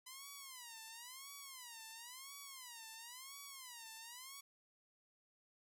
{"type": "tone with vibrato", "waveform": "5% pulse", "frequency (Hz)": 1003, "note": "B5", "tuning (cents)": 26, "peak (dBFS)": -39, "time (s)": [0.06, 4.41], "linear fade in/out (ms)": 10, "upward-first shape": "sine", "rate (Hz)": 0.97, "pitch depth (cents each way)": 210, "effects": []}